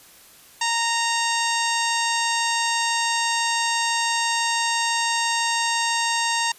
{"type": "harmonic tone", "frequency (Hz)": 926, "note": "A#5", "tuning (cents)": -12, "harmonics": [1, 2, 3, 4, 5, 6, 7, 8, 9], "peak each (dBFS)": [-24, -27, -29, -30, -31, -32, -32, -33, -34], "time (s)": [0.61, 6.52], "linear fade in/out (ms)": 5, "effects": ["white hiss -49 dBFS RMS until 6.58 s", "resampled to 32000 Hz"]}